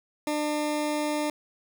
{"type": "tone", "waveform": "20% pulse", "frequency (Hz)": 300, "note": "D4", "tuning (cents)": 37, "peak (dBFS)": -21, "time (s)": [0.27, 1.3], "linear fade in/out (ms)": 2, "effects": []}